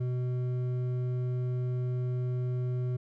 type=tone with hard clipping; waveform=triangle; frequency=125.1 Hz; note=B2; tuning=23 cents sharp; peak=-30 dBFS; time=0-2.97 s; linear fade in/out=10 ms; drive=11 dB; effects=none